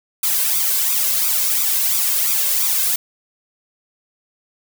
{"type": "noise with flanger", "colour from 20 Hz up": "blue", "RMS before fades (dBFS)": -18, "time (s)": [0.23, 2.96], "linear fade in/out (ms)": 5, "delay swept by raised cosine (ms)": [0.83, 1.93], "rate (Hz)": 2.9, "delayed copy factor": 0.85, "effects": []}